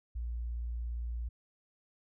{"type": "tone", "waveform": "sine", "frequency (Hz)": 58.7, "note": "A#1", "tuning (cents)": 13, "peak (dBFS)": -34, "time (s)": [0.15, 1.29], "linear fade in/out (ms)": 10, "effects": []}